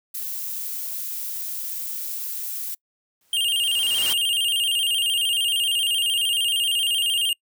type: noise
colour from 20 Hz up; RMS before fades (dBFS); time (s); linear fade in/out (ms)
violet; -30; 0.14-2.75; 10
type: noise with exponential growth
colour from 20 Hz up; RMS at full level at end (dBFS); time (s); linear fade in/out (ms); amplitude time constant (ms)
white; -26; 3.21-4.13; 2; 200
type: tone with vibrato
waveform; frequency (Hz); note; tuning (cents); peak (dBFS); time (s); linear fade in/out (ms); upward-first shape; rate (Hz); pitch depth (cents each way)
square; 2996; F#7; +21; -20; 3.33-7.33; 2; square; 13; 96
effects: noise-tail reverb RT60 0.1 s tail -26 dB re dry